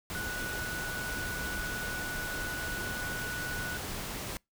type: tone in noise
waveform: sine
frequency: 1474 Hz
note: F#6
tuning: 7 cents flat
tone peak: -36 dBFS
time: 0.15-3.77 s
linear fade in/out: 0 ms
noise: pink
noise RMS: -38 dBFS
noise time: 0.1-4.37 s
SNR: -1 dB
effects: noise-tail reverb RT60 0.2 s tail -26 dB re dry